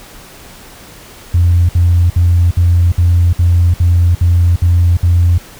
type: tone bursts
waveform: sine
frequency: 86.9 Hz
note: F2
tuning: 8 cents flat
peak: -5 dBFS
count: 10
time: 1.34-5.38 s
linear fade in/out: 5 ms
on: 350 ms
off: 60 ms
effects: tanh soft clip ceiling -2 dBFS + pink hiss -36 dBFS RMS until 5.59 s